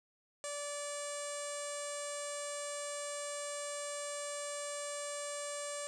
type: tone with low-pass filter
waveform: sawtooth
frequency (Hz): 580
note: D5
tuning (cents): -22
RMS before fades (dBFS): -41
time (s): 0.44-5.87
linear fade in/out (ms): 0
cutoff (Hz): 8000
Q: 8.1
effects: none